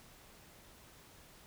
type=silence; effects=pink hiss -59 dBFS RMS until 1.46 s

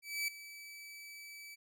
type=tone with ADSR envelope; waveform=sawtooth; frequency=2302 Hz; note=D7; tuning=35 cents flat; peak=-29 dBFS; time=0.02-1.56 s; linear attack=260 ms; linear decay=4 ms; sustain=-16 dB; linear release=24 ms; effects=none

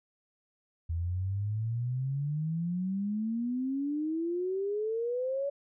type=exponential sweep; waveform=sine; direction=up; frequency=81.3 to 570 Hz; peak=-29 dBFS; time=0.89-5.5 s; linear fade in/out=10 ms; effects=none

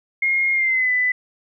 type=tone with pitch glide; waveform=sine; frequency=2141 to 1997.6 Hz; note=C7 to B6; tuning=+39 to +19 cents; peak=-16 dBFS; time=0.22-1.12 s; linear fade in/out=5 ms; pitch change=-120 cents; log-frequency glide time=0.53-0.91 s; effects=none

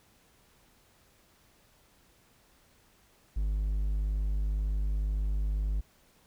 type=tone; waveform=triangle; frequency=51 Hz; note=G#1; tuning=31 cents flat; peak=-25 dBFS; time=3.36-5.81 s; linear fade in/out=10 ms; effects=pink hiss -64 dBFS RMS until 6.26 s

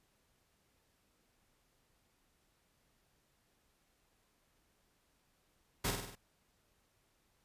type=noise with echo; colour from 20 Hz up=pink; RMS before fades=-34 dBFS; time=5.84-5.91 s; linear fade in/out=10 ms; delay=49 ms; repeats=5; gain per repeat=-4 dB; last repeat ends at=6.155 s; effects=pink hiss -75 dBFS RMS until 7.44 s + resampled to 32000 Hz

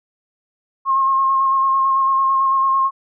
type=tone with vibrato; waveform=sine; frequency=1074 Hz; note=C6; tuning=45 cents sharp; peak=-13 dBFS; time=0.85-2.91 s; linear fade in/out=50 ms; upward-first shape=square; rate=9 Hz; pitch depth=15 cents each way; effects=none

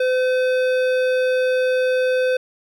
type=tone with hard clipping; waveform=sine; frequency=510 Hz; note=C5; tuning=44 cents flat; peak=-18 dBFS; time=0-2.37 s; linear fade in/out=5 ms; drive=13 dB; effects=none

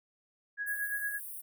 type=tone with tremolo; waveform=sine; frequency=1661.2 Hz; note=G#6; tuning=in tune; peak=-30 dBFS; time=0.57-1.2 s; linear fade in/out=50 ms; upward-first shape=sine; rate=8.7 Hz; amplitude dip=55%
type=high-pass noise; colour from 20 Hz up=white; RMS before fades=-43 dBFS; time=0.66-1.42 s; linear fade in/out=20 ms; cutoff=8800 Hz; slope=96 dB/octave
effects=none

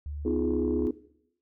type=tone with pitch glide; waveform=sine; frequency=73.42 to 72.95 Hz; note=D2 to D2; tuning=0 to -11 cents; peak=-33 dBFS; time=0.06-0.87 s; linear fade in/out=0 ms; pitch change=-11 cents; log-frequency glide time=0.16-0.3 s
type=chord; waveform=sine; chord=F half-diminished seventh; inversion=second; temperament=just; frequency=251.4 / 314.3 / 349.2 / 419.1 Hz; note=Cb4 / Eb4 / F4 / Ab4; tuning=+31 / +18 / 0 / +16 cents; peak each=-29 dBFS; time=0.25-0.91 s; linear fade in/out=5 ms
effects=noise-tail reverb RT60 0.7 s tail -17 dB re dry + tanh soft clip ceiling -17 dBFS

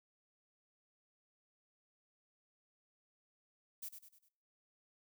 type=noise with echo; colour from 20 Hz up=violet; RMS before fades=-45 dBFS; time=3.82-3.89 s; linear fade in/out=10 ms; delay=100 ms; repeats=4; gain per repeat=-7 dB; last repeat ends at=4.29 s; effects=noise-tail reverb RT60 0.6 s tail -22 dB re dry

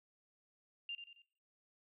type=tone with echo; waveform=sine; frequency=2794 Hz; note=F7; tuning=in tune; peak=-40 dBFS; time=0.89-0.95 s; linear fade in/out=2 ms; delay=90 ms; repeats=3; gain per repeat=-7 dB; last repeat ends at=1.22 s; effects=noise-tail reverb RT60 0.7 s tail -24 dB re dry

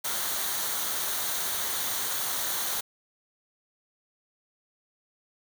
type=noise with comb filter; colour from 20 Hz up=white; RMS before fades=-30 dBFS; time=0.04-2.81 s; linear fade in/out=10 ms; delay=0.39 ms; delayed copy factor=-0.5; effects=none

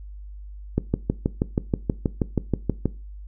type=click train; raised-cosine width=3 ms; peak=-7 dBFS; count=14; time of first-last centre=0.78-2.857 s; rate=6.26 Hz; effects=noise-tail reverb RT60 0.3 s tail -19 dB re dry + added 50 Hz sine -36 dBFS peak until 3.27 s

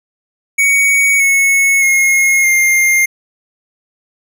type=tone with pitch steps; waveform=square; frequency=2242 / 2198 / 2156 / 2114 Hz; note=C#7 / C#7 / C#7 / C7; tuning=+19 / -15 / -49 / +17 cents; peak=-9 dBFS; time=0.58-3.06 s; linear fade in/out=10 ms; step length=620 ms; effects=none

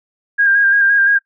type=tone with vibrato; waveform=sine; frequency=1614 Hz; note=G#6; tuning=50 cents flat; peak=-9 dBFS; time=0.38-1.19 s; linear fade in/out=20 ms; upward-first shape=square; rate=5.8 Hz; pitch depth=25 cents each way; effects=noise-tail reverb RT60 0.1 s tail -22 dB re dry

